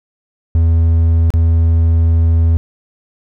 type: tone with dropouts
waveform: triangle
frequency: 82.41 Hz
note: E2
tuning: in tune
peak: -6 dBFS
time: 0.55-2.57 s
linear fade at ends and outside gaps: 0 ms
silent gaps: 1.304-1.338 s
effects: none